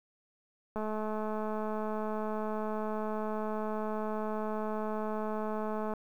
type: click train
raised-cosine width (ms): 1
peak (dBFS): -23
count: 1114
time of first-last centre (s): 0.76-5.937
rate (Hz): 215
effects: 10-bit